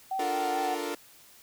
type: tone with vibrato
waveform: sine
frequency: 755 Hz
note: F#5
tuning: 35 cents sharp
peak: -28 dBFS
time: 0.11-0.75 s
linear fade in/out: 5 ms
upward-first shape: sine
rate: 4.6 Hz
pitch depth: 35 cents each way
type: chord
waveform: sawtooth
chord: Bb major seventh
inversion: first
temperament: equal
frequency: 293.7 / 349.2 / 440 / 466.2 Hz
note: D4 / F4 / A4 / Bb4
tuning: 0 / 0 / 0 / 0 cents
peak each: -33 dBFS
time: 0.19-0.95 s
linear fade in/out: 5 ms
effects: white hiss -55 dBFS RMS until 1.42 s

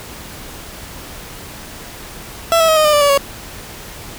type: tone with pitch steps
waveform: 30% pulse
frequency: 667 / 650.3 / 633.9 / 618 / 602.5 / 587.4 / 572.7 / 558.3 Hz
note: E5 / E5 / D#5 / D#5 / D5 / D5 / D5 / C#5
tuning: +20 / -24 / +32 / -12 / +44 / 0 / -44 / +12 cents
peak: -7 dBFS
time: 2.52-3.176 s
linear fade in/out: 0 ms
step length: 82 ms
effects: pink hiss -33 dBFS RMS until 4.18 s

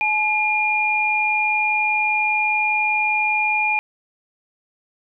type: tone pair together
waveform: sine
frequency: 854 / 2415 Hz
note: G#5 / D7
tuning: +48 / +48 cents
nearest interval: octave + tritone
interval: 1800 cents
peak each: -22 / -18 dBFS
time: 0.01-3.79 s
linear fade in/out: 0 ms
effects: none

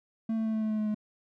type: tone with pitch steps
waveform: triangle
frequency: 223.7 / 222 / 220.4 / 218.7 / 217.1 / 215.5 / 213.8 / 212.2 Hz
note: A3 / A3 / A3 / A3 / A3 / A3 / A3 / G#3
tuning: +29 / +16 / +3 / -10 / -23 / -36 / -49 / +38 cents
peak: -25 dBFS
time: 0.29-0.946 s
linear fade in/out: 5 ms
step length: 82 ms
effects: none

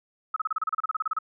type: tone bursts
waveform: sine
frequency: 1284 Hz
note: E6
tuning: 46 cents flat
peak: -23 dBFS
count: 16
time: 0.34-1.188 s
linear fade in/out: 5 ms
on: 23 ms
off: 32 ms
effects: none

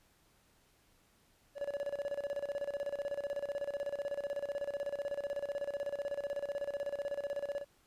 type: tone with tremolo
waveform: triangle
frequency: 569 Hz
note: C#5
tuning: 45 cents sharp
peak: -31 dBFS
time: 1.55-7.65 s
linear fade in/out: 50 ms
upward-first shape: square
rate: 16 Hz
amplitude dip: 80%
effects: pink hiss -69 dBFS RMS until 7.86 s + resampled to 32000 Hz

